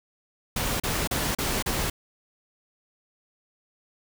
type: noise bursts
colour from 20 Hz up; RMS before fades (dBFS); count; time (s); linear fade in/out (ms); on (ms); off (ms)
pink; -27; 5; 0.56-1.9; 5; 240; 35
effects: none